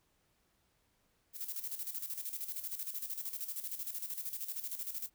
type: noise with tremolo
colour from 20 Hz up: violet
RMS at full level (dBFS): -39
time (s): 1.33-5.1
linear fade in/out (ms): 50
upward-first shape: square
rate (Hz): 13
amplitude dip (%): 65
effects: pink hiss -75 dBFS RMS until 5.14 s